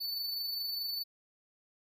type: tone with amplitude modulation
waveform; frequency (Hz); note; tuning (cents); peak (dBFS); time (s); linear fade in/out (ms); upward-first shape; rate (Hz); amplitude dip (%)
square; 4493; C#8; +23; -33; 0-1.04; 20; sine; 24.8; 35
effects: none